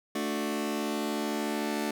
sawtooth chord, D major, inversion second, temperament just, 220.2 / 293.7 / 367.1 Hz, A3 / D4 / F#4, +2 / 0 / -14 cents, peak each -29 / -29 / -32 dBFS, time 0.15-1.91 s, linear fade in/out 5 ms, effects none

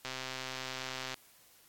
click train, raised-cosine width 0.2 ms, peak -21 dBFS, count 143, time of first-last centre 0.05-1.142 s, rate 130 Hz, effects white hiss -62 dBFS RMS until 1.68 s + AAC 64 kbps

